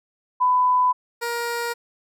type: tone pair in turn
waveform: sine / 15% pulse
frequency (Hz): 1000 / 471.9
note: B5 / A#4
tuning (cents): +21 / +21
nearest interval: octave + minor second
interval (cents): 1300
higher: first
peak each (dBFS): -15 / -18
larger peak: first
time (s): 0.4-0.93 / 1.21-1.74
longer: neither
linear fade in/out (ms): 20
effects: none